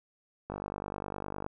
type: click train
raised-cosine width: 1 ms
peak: -22 dBFS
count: 49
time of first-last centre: 0.5-1.464 s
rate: 49.8 Hz
effects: none